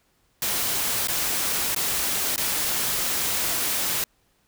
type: noise with dropouts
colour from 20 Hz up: white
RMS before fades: -25 dBFS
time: 0.42-4.04 s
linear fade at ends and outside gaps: 2 ms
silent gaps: 1.073-1.083 / 1.748-1.762 / 2.361-2.378 s
effects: pink hiss -66 dBFS RMS until 4.47 s